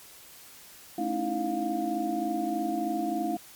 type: tone cluster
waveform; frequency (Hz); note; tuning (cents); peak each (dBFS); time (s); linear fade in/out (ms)
sine; 217.4 / 273.1 / 305.3 / 328.6 / 706; A3 / C#4 / D#4 / E4 / F5; -21 / -26 / -33 / -5 / +19; -35 / -35 / -34 / -32 / -31; 0.98-3.37; 5
effects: white hiss -50 dBFS RMS until 3.55 s + MP3 96 kbps